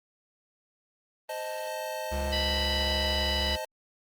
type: chord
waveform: square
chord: A diminished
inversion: first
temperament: equal with one note detuned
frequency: 520.5 / 622.3 / 880 Hz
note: C5 / Eb5 / A5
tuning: -9 / 0 / 0 cents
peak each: -40 / -36 / -38 dBFS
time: 1.29-3.65 s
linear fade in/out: 5 ms
type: tone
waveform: square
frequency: 69.3 Hz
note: C#2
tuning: in tune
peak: -31 dBFS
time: 2.11-3.57 s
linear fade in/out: 20 ms
type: harmonic tone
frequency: 987.8 Hz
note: B5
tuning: in tune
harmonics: 2 / 3 / 4 / 5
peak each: -36 / -32 / -34 / -35 dBFS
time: 2.32-3.56 s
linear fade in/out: 10 ms
effects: Opus 24 kbps